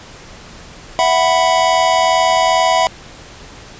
square chord, E suspended second, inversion none, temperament just, 659.3 / 741.7 / 988.9 Hz, E5 / F#5 / B5, 0 / +4 / +2 cents, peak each -16 dBFS, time 0.99-2.87 s, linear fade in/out 0 ms, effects pink hiss -37 dBFS RMS until 3.79 s + resampled to 16000 Hz

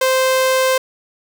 sawtooth tone, 521 Hz, C5, 7 cents flat, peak -9 dBFS, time 0.01-0.78 s, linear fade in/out 5 ms, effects none

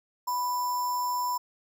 sine tone with sample-and-hold, 987.8 Hz, B5, in tune, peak -26 dBFS, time 0.27-1.38 s, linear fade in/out 10 ms, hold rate 6300 Hz, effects none

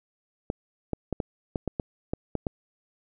clicks, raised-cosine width 2 ms, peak -14 dBFS, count 10, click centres 0.501 / 0.933 / 1.127 / 1.202 / 1.558 / 1.677 / 1.798 / 2.135 / 2.353 / 2.468 s, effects none

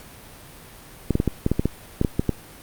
clicks, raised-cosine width 3 ms, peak -6 dBFS, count 12, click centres 1.107 / 1.154 / 1.201 / 1.277 / 1.464 / 1.516 / 1.595 / 1.656 / 2.014 / 2.048 / 2.195 / 2.293 s, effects pink hiss -44 dBFS RMS until 2.62 s + Opus 48 kbps

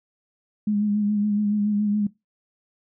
sine tone with vibrato, 207.7 Hz, G#3, in tune, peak -19 dBFS, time 0.67-2.07 s, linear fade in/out 5 ms, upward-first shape sine, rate 7.1 Hz, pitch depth 32 cents each way, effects noise-tail reverb RT60 0.2 s tail -20 dB re dry

